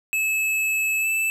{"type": "tone with pitch glide", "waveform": "square", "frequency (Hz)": [2600, 2636], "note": ["E7", "E7"], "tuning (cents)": [-24, -1], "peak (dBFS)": -21, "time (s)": [0.13, 1.3], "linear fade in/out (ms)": 0, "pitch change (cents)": 23, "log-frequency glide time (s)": [1, 1.07], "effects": []}